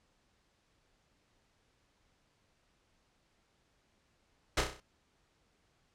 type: noise with echo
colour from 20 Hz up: pink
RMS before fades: -28 dBFS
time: 4.57-4.61 s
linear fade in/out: 5 ms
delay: 32 ms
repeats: 6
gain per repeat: -5 dB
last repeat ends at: 4.802 s
effects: pink hiss -73 dBFS RMS until 5.94 s + low-pass 7000 Hz 12 dB/octave